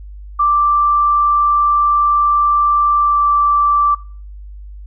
sine tone with pitch glide, 1174.7 to 1167.9 Hz, D6 to D6, 0 to -10 cents, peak -10 dBFS, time 0.39-3.95 s, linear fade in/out 10 ms, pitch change -10 cents, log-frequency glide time 3-3.26 s, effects noise-tail reverb RT60 0.4 s tail -19 dB re dry + added 50 Hz sine -30 dBFS peak until 4.86 s

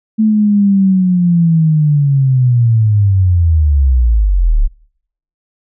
sine linear sweep, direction down, 220 to 32.7 Hz, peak -7 dBFS, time 0.18-4.68 s, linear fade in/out 20 ms, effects noise-tail reverb RT60 0.7 s tail -23 dB re dry

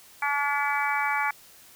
harmonic tone, 286.2 Hz, D4, 45 cents flat, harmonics 3 / 4 / 5 / 6 / 7 / 8, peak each -28 / -31 / -31 / -33 / -33 / -30 dBFS, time 0.22-1.31 s, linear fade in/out 5 ms, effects white hiss -52 dBFS RMS until 1.75 s

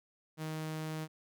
sawtooth tone, 156.9 Hz, D#3, 15 cents sharp, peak -33 dBFS, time 0.37-1.08 s, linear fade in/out 50 ms, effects none

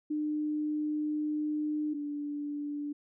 sine tone pair in turn, 301.9 / 291.8 Hz, D4 / D4, +48 / -11 cents, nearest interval minor second, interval 59 cents, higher first, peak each -29 / -33 dBFS, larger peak first, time 0.1-1.94 / 1.94-2.93 s, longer first, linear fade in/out 10 ms, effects none

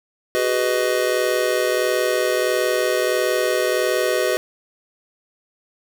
square chord, G# minor seventh, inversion third, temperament just, 373.8 / 415.3 / 498.4 / 623 Hz, F#4 / G#4 / B4 / D#5, +18 / 0 / +16 / +2 cents, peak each -24 / -27 / -23 / -24 dBFS, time 0.35-4.37 s, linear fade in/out 0 ms, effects none

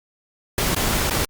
pink noise with dropouts, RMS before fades -21 dBFS, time 0.58-1.25 s, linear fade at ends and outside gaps 2 ms, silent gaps 0.748-0.763 / 1.098-1.108 s, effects Opus 48 kbps

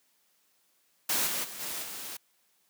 white noise with level steps, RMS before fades -28 / -32 / -42 / -36 / -40 dBFS, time 1.09-2.17 s, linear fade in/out 5 ms, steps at 1.26 / 1.43 / 1.59 / 1.82 s, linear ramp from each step 20 ms, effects white hiss -70 dBFS RMS until 2.69 s + high-pass 150 Hz 12 dB/octave

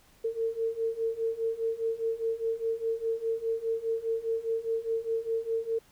sine beating tone pair, 450.5 / 455.4 Hz, A4 / A#4, +41 / -40 cents, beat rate 4.9 Hz, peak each -32 / -30 dBFS, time 0.24-5.79 s, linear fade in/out 10 ms, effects pink hiss -61 dBFS RMS until 5.91 s

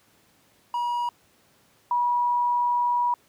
triangle / sine tone pair in turn, 961 / 968.2 Hz, B5 / B5, -48 / -35 cents, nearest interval unison, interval 13 cents, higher second, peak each -22 / -20 dBFS, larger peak second, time 0.74-1.09 / 1.91-3.14 s, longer second, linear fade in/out 2 ms, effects pink hiss -61 dBFS RMS until 3.28 s + high-pass 100 Hz 12 dB/octave

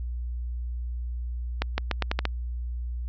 accelerating click train, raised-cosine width 0.3 ms, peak -9 dBFS, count 7, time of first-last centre 1.62-2.253 s, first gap 160 ms, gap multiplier 0.83, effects added 60 Hz sine -29 dBFS peak until 3.08 s + resampled to 16000 Hz

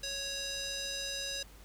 square tone with band-pass filter, 554.4 Hz, C#5, in tune, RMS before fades -38 dBFS, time 0.03-1.43 s, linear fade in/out 5 ms, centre 5000 Hz, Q 2, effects added 50 Hz sine -53 dBFS peak until 1.64 s + pink hiss -58 dBFS RMS until 1.64 s

